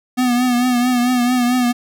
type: tone with vibrato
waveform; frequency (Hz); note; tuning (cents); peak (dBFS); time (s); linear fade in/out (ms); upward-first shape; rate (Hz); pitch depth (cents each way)
square; 246.9; B3; 0; -14; 0.17-1.73; 20; triangle; 4.5; 56
effects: none